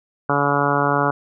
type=harmonic tone; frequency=142.8 Hz; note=D3; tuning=48 cents flat; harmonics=1 / 2 / 3 / 4 / 5 / 6 / 7 / 8 / 9 / 10; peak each=-25 / -25 / -25 / -25 / -25 / -25 / -25 / -25 / -25 / -25 dBFS; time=0.29-1.11 s; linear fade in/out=5 ms; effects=none